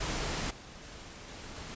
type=noise with level steps; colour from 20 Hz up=pink; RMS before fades=-34 / -49 / -47 / -45 / -43 dBFS; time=0-1.75 s; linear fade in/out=10 ms; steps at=0.5 / 0.82 / 1.27 / 1.55 s; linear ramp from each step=10 ms; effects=resampled to 16000 Hz